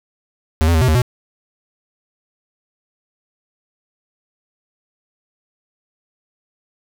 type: tone with pitch steps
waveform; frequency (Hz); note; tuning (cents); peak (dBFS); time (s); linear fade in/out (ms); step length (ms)
square; 79.1 / 84.7 / 79.8 / 127.7 / 78.3 / 123.8; D#2 / E2 / D#2 / C3 / D#2 / B2; +29 / +48 / +44 / -42 / +11 / +5; -12; 0.61-1.018; 0; 68
effects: none